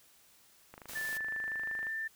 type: click train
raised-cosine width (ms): 0.5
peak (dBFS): -33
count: 30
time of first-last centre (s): 0.74-1.868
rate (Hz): 25.7
type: noise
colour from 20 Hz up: white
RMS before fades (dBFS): -45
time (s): 0.88-1.18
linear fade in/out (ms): 10
type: tone with pitch glide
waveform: sine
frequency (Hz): 1759 to 1782.5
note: A6 to A6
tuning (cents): -1 to +22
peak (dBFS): -34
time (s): 0.95-2.08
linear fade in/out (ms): 10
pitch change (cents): +23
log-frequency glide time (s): 1.25-1.92
effects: white hiss -63 dBFS RMS until 2.15 s